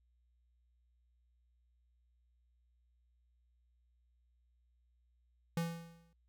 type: tone with exponential decay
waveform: square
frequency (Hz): 167.5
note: E3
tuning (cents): +28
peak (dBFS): -32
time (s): 5.57-6.13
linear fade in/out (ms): 2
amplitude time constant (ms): 120
effects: noise-tail reverb RT60 0.2 s tail -25 dB re dry + added 60 Hz sine -70 dBFS peak until 6.28 s